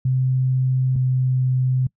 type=tone pair in turn; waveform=sine; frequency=129.6 / 128.7 Hz; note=C3 / C3; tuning=-16 / -28 cents; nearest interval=unison; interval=12 cents; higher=first; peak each=-16 dBFS; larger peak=neither; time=0.05-0.96 / 0.96-1.87 s; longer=neither; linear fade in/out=5 ms; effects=noise-tail reverb RT60 0.1 s tail -24 dB re dry